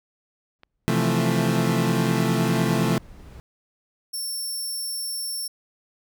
brown noise with exponential growth, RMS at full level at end -39 dBFS, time 0.59-3.4 s, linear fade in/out 0 ms, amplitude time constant 610 ms
click, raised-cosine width 0.3 ms, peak -29 dBFS, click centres 0.634 s
30% pulse chord, F major seventh, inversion second, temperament equal, 130.81 / 164.81 / 174.61 / 220 Hz, C3 / E3 / F3 / A3, 0 / 0 / 0 / 0 cents, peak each -22 / -23 / -23 / -22 dBFS, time 0.88-2.98 s, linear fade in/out 0 ms
15% pulse tone, 5420 Hz, E8, 47 cents sharp, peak -22 dBFS, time 4.13-5.48 s, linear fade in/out 10 ms
effects none

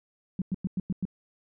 sine tone bursts, 186.6 Hz, F#3, 15 cents sharp, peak -25 dBFS, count 6, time 0.39-1.053 s, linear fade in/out 2 ms, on 28 ms, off 99 ms, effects none

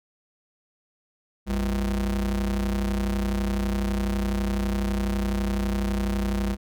square ring-modulated tone, 71.5 Hz, D2, 46 cents flat, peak -21 dBFS, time 1.46-6.57 s, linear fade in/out 50 ms, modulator 127 Hz, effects none

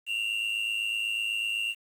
triangle tone pair together, 2727 / 2835 Hz, F7 / F7, -42 / +25 cents, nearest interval minor second, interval 67 cents, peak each -28 / -30 dBFS, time 0.06-1.75 s, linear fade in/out 50 ms, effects 9-bit

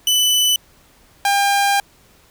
sawtooth tone pair in turn, 2991 / 801 Hz, F#7 / G5, +18 / +37 cents, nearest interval octave + major seventh, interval 2281 cents, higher first, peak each -10 dBFS, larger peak neither, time 0.07-0.56 / 1.25-1.8 s, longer second, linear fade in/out 2 ms, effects pink hiss -52 dBFS RMS until 2.3 s

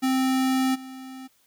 square tone with level steps, 261.6 Hz, C4, in tune, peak -21 / -38 dBFS, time 0.02-1.28 s, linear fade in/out 20 ms, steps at 0.74 s, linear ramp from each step 20 ms, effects white hiss -64 dBFS RMS until 1.46 s

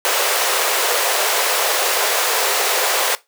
pink high-pass noise, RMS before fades -18 dBFS, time 0.05-3.15 s, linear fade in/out 0 ms, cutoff 420 Hz, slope 48 dB/octave, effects noise-tail reverb RT60 0.2 s tail -18 dB re dry

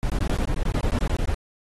brown noise bursts, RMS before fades -23 dBFS, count 15, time 0.03-1.344 s, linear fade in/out 0 ms, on 68 ms, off 21 ms, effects AAC 32 kbps

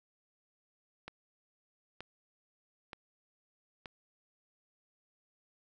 click train, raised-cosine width 0.3 ms, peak -27 dBFS, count 4, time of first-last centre 1.08-3.858 s, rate 1.08 Hz, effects none

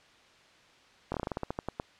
slowing click train, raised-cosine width 1 ms, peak -18 dBFS, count 13, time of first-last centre 1.12-1.799 s, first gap 22 ms, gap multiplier 1.16, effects white hiss -59 dBFS RMS until 1.99 s + low-pass 4000 Hz 12 dB/octave

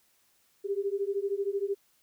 sine beating tone pair, 392 / 405 Hz, G4 / G#4, 0 / -43 cents, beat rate 13 Hz, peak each -31 / -31 dBFS, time 0.64-1.75 s, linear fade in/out 20 ms, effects white hiss -68 dBFS RMS until 2.02 s

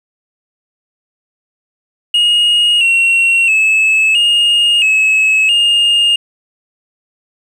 sine tone with pitch steps, 2869 / 2732 / 2599 / 2846 / 2580 / 2832 Hz, F7 / F7 / E7 / F7 / E7 / F7, +46 / -39 / -25 / +32 / -38 / +23 cents, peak -5 dBFS, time 2.14-6.16 s, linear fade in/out 5 ms, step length 670 ms, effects tanh soft clip ceiling -7 dBFS + 7-bit

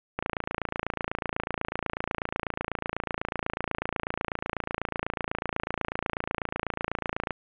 click train, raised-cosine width 0.5 ms, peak -13 dBFS, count 201, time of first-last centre 0.19-7.307 s, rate 28.1 Hz, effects resampled to 8000 Hz + 7-bit

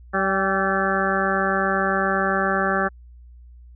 harmonic tone with a mistuned harmonic, 192.5 Hz, G3, 31 cents flat, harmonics 1 / 2 / 3 / 4 / 6 / 7 / 8 / 9, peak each -27 / -27 / -27 / -27 / -27 / -27 / -27 / -27 dBFS, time 0.13-2.89 s, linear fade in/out 20 ms, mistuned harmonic 4, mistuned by +33 cents, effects added 60 Hz sine -42 dBFS peak until 3.75 s

